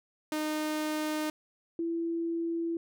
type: tone pair in turn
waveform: sawtooth / sine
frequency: 306.9 / 334.2 Hz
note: D#4 / E4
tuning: -24 / +24 cents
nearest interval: minor second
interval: 148 cents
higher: second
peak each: -26 / -29 dBFS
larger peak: first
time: 0.32-1.3 / 1.79-2.77 s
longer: neither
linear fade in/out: 2 ms
effects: none